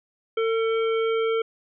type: harmonic tone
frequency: 450.3 Hz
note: A4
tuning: 40 cents sharp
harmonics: 1 / 3 / 5 / 7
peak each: -21 / -31 / -35 / -38 dBFS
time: 0.37-1.42 s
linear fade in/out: 5 ms
effects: none